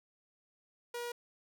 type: tone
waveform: sawtooth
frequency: 479 Hz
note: A#4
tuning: 47 cents sharp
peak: -34 dBFS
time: 0.94-1.12 s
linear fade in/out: 5 ms
effects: none